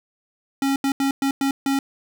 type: tone bursts at uneven times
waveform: square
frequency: 273.7 Hz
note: C#4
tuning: 22 cents flat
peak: -19 dBFS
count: 6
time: 0.62-0.76 / 0.84-0.92 / 1-1.11 / 1.22-1.31 / 1.41-1.51 / 1.66-1.79 s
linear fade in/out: 2 ms
effects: none